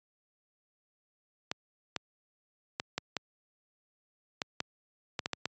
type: clicks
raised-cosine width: 0.2 ms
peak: -14 dBFS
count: 11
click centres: 1.515 / 1.963 / 2.799 / 2.98 / 3.167 / 4.418 / 4.604 / 5.192 / 5.259 / 5.333 / 5.456 s
effects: high-pass 100 Hz 12 dB/octave + resampled to 16000 Hz

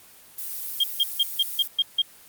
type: noise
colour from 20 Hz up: violet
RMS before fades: -32 dBFS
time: 0.37-1.68 s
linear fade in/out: 20 ms
type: tone bursts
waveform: sine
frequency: 3217 Hz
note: G7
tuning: 44 cents sharp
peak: -17 dBFS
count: 7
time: 0.8-2.019 s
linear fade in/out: 5 ms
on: 37 ms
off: 160 ms
effects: white hiss -50 dBFS RMS until 2.28 s + Opus 24 kbps

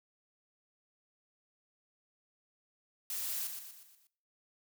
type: noise with echo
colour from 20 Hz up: blue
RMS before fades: -38 dBFS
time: 3.1-3.47 s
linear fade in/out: 2 ms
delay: 120 ms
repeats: 5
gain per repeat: -6 dB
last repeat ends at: 4.07 s
effects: noise-tail reverb RT60 0.5 s tail -19 dB re dry

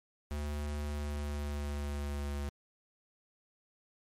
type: tone with pitch glide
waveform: square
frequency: 73.7 to 71.56 Hz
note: D2 to D2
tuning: +7 to -44 cents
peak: -35 dBFS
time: 0.31-2.49 s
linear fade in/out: 0 ms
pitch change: -51 cents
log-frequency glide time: 0.83-2.37 s
effects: MP3 64 kbps

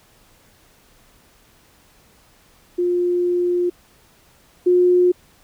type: tone pair in turn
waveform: sine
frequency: 353.8 / 358.5 Hz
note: F4 / F4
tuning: +23 / +45 cents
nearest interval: unison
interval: 22 cents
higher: second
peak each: -16 / -11 dBFS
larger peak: second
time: 2.78-3.7 / 4.66-5.12 s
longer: first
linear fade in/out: 10 ms
effects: pink hiss -54 dBFS RMS until 5.43 s

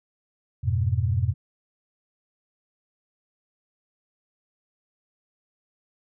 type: chord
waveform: sine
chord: F diminished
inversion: none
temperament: equal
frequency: 87.31 / 103.83 / 123.47 Hz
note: F2 / Ab2 / Cb3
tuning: 0 / 0 / 0 cents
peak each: -25 dBFS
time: 0.63-1.34 s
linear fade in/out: 20 ms
effects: none

